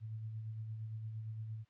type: tone with tremolo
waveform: sine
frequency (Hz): 110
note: A2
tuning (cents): 0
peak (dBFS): -39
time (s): 0-1.65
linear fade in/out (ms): 50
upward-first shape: sine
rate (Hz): 8.7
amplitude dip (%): 35
effects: white hiss -75 dBFS RMS until 1.69 s + low-pass 3000 Hz 12 dB/octave